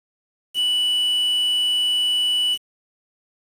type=tone with quantisation; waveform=triangle; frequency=2960 Hz; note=F#7; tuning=in tune; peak=-16 dBFS; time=0.54-2.58 s; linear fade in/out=50 ms; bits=6; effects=resampled to 32000 Hz